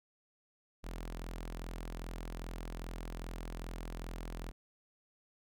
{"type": "tone with notch filter", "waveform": "sawtooth", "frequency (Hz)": 42.49, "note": "F1", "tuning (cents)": -47, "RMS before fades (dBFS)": -43, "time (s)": [0.83, 4.52], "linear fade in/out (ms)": 20, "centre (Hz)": 96, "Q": 1.1, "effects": []}